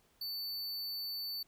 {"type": "tone", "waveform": "square", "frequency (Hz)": 4500, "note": "C#8", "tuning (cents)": 25, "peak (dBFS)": -38, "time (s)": [0.21, 1.43], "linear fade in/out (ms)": 5, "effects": ["pink hiss -70 dBFS RMS until 1.47 s"]}